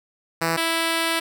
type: tone pair in turn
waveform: 5% pulse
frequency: 164.81 / 329.6 Hz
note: E3 / E4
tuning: 0 / 0 cents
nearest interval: octave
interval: 1200 cents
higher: second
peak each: -9 dBFS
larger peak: neither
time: 0.41-0.57 / 0.57-1.2 s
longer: second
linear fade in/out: 10 ms
effects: none